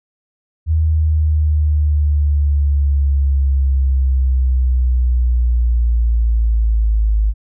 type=linear sweep; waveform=sine; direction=down; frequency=79.5 to 52.4 Hz; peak=-11 dBFS; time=0.66-7.34 s; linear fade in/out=50 ms; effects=none